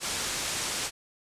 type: low-pass noise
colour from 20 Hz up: white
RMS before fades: -32 dBFS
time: 0-0.91 s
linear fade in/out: 50 ms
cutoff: 8900 Hz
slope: 24 dB/octave
effects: resampled to 32000 Hz